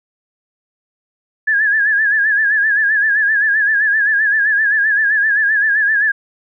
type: tone with vibrato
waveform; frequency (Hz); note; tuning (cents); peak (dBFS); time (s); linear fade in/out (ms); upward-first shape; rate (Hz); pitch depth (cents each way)
sine; 1693; G#6; +33; -11; 1.47-6.12; 10; sine; 7.7; 83
effects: none